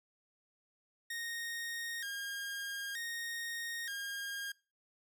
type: tone with vibrato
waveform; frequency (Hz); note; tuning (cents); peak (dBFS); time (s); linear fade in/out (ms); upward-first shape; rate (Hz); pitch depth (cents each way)
sawtooth; 1734; A6; -26; -35; 1.1-4.52; 5; square; 0.54; 120
effects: noise-tail reverb RT60 0.3 s tail -23 dB re dry